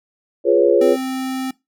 sine chord, C# dominant seventh, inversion first, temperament equal with one note detuned, 349.2 / 415.3 / 492.5 / 554.4 Hz, E#4 / G#4 / B4 / C#5, 0 / 0 / -5 / 0 cents, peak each -16 dBFS, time 0.44-0.97 s, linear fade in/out 50 ms
square tone, 261.6 Hz, C4, in tune, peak -22 dBFS, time 0.81-1.51 s, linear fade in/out 5 ms
effects noise-tail reverb RT60 0.2 s tail -21 dB re dry

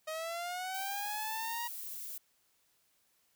sawtooth linear sweep, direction up, 622.3 to 953 Hz, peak -33 dBFS, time 0.07-1.68 s, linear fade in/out 10 ms
violet noise, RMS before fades -43 dBFS, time 0.74-2.18 s, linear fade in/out 5 ms
effects white hiss -73 dBFS RMS until 3.35 s

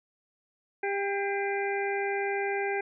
harmonic tone with a mistuned harmonic, 398.4 Hz, G4, 28 cents sharp, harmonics 1 / 2 / 4 / 5 / 6, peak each -30 / -33 / -36 / -37 / -38 dBFS, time 0.83-2.81 s, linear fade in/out 5 ms, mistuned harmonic 5, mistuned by +43 cents, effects none

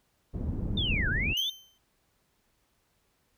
pink low-pass noise, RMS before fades -31 dBFS, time 0.33-1.34 s, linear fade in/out 20 ms, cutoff 240 Hz, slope 12 dB/octave
sine linear two-way sweep, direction down then up, 3658 to 1420 to 3658 Hz, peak -28 dBFS, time 0.77-1.5 s, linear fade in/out 5 ms, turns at 1.09 s
35% pulse tone with exponential decay, 3094 Hz, G7, 23 cents flat, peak -27 dBFS, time 1.37-1.78 s, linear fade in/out 2 ms, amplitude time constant 88 ms
effects pink hiss -72 dBFS RMS until 3.37 s

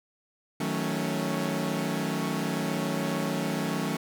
sawtooth chord, D# half-diminished seventh, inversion none, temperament equal with one note detuned, 158.1 / 185 / 220 / 277.2 Hz, D#3 / F#3 / A3 / C#4, +28 / 0 / 0 / 0 cents, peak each -29 dBFS, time 0.6-3.97 s, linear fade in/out 5 ms, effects none

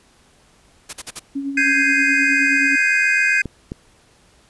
white noise bursts, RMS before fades -29 dBFS, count 4, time 0.89-1.196 s, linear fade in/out 10 ms, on 42 ms, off 46 ms
sine tone with tremolo, 277.2 Hz, C#4, in tune, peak -20 dBFS, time 1.35-2.76 s, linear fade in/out 10 ms, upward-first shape sine, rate 9.5 Hz, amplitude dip 50%
triangle chord, Ab major seventh, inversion third, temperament equal with one note detuned, 1568 / 1655.5 / 2093 / 2489 Hz, G6 / Ab6 / C7 / Eb7, 0 / -6 / 0 / 0 cents, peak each -18 / -19 / -19 / -17 dBFS, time 1.57-3.42 s, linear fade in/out 5 ms
clicks, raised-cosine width 3 ms, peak -14 dBFS, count 2, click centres 3.457 / 3.719 s
effects pink hiss -54 dBFS RMS until 4.49 s + resampled to 24000 Hz

